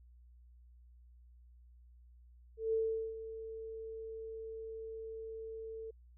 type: tone with ADSR envelope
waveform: sine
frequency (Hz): 445.8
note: A4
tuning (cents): +23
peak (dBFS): -29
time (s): 2.57-5.91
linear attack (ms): 160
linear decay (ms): 410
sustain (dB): -13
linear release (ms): 9
effects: added 60 Hz sine -57 dBFS peak until 6.17 s